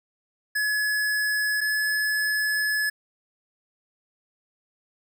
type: tone pair in turn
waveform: square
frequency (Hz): 1700 / 1709.7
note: G#6 / G#6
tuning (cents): +40 / +50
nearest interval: unison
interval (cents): 10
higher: second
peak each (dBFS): -23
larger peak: neither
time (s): 0.55-1.61 / 1.61-2.9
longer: second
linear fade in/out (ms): 10
effects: none